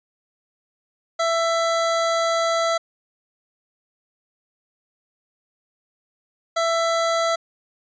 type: tone bursts at uneven times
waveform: 25% pulse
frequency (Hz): 665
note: E5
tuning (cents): +15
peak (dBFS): -15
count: 2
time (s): 1.19-2.78 / 6.56-7.36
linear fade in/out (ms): 10
effects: resampled to 16000 Hz